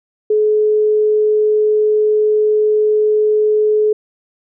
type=tone; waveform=sine; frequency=426.3 Hz; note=G#4; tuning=45 cents sharp; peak=-10 dBFS; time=0.3-3.93 s; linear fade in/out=5 ms; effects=none